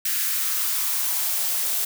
blue noise with high-pass filter sweep, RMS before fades -24 dBFS, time 0.05-1.85 s, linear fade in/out 5 ms, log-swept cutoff 1700 to 470 Hz, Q 2, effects none

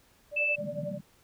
sine tone with tremolo, 587.3 Hz, D5, in tune, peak -30 dBFS, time 0.31-0.99 s, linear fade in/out 50 ms, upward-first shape triangle, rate 11 Hz, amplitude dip 90%
sine tone, 2637 Hz, E7, in tune, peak -25 dBFS, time 0.36-0.56 s, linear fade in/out 10 ms
pink band-pass noise, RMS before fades -39 dBFS, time 0.58-1.01 s, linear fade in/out 10 ms, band 140 to 220 Hz, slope 48 dB/octave
effects pink hiss -63 dBFS RMS until 1.23 s

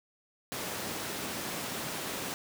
pink high-pass noise, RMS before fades -37 dBFS, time 0.52-2.34 s, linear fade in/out 0 ms, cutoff 170 Hz, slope 12 dB/octave, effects none

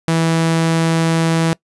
sawtooth tone, 163.9 Hz, E3, 10 cents flat, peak -9 dBFS, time 0.08-1.53 s, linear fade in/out 0 ms, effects noise-tail reverb RT60 0.1 s tail -23 dB re dry + resampled to 24000 Hz

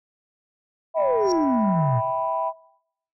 sine chord, E minor, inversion none, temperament equal with one note detuned, 652.1 / 784 / 987.8 Hz, E5 / G5 / B5, -19 / 0 / 0 cents, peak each -26 / -29 / -25 dBFS, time 0.94-2.53 s, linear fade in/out 50 ms
sine exponential sweep, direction down, 670 to 111.2 Hz, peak -18 dBFS, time 0.94-2.02 s, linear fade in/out 50 ms
sine tone with exponential growth, 5588 Hz, F8, in tune, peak -24 dBFS, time 1.2-1.32 s, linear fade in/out 2 ms, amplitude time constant 24 ms
effects noise-tail reverb RT60 0.7 s tail -19 dB re dry + tanh soft clip ceiling -12 dBFS

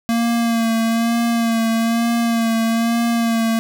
square tone with vibrato, 230 Hz, A#3, 23 cents flat, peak -16 dBFS, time 0.09-3.59 s, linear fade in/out 0 ms, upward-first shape sine, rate 1.1 Hz, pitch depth 29 cents each way, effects none

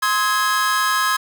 45% pulse chord, Ab major, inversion first, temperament equal with one note detuned, 1046.5 / 1275.8 / 1661.2 Hz, C6 / Eb6 / Ab6, 0 / +43 / 0 cents, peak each -21 dBFS, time 0.02-1.17 s, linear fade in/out 10 ms, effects none

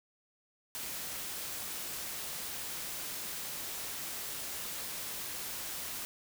white noise, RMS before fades -40 dBFS, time 0.75-6.05 s, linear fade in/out 0 ms, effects none

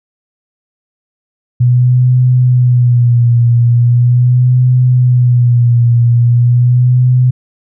sine tone with vibrato, 122.4 Hz, B2, 15 cents flat, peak -5 dBFS, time 1.6-7.31 s, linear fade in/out 10 ms, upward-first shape sine, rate 0.4 Hz, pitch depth 53 cents each way, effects none

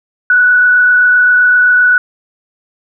sine tone with frequency modulation, 1477 Hz, F#6, 3 cents flat, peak -5 dBFS, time 0.3-1.98 s, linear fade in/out 2 ms, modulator 27.7 Hz, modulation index 0.63, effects none

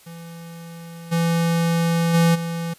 square tone with level steps, 167.6 Hz, E3, 29 cents sharp, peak -36 / -18 / -14 / -25 dBFS, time 0.06-2.74 s, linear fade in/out 10 ms, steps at 1.11 / 2.13 / 2.34 s, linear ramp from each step 20 ms, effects white hiss -51 dBFS RMS until 2.78 s + resampled to 32000 Hz

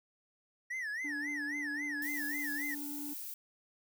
triangle tone with vibrato, 1864.7 Hz, A#6, in tune, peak -34 dBFS, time 0.7-2.75 s, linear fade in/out 10 ms, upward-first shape sine, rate 3.7 Hz, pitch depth 190 cents each way
triangle tone with pitch glide, 292.1 to 289.6 Hz, D4 to D4, -9 to -24 cents, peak -39 dBFS, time 1.04-3.14 s, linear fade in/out 10 ms, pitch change -15 cents, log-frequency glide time 1.94-2.6 s
violet noise, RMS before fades -43 dBFS, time 2.02-3.34 s, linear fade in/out 2 ms
effects none

